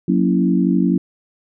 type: chord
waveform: sine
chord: F# dominant seventh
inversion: none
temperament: equal with one note detuned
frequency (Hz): 182.13 / 233.1 / 277.2 / 329.6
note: F#3 / A#3 / C#4 / E4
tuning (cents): -27 / 0 / 0 / 0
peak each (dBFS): -16 / -20 / -19 / -21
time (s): 0.08-0.98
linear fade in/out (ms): 5
effects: none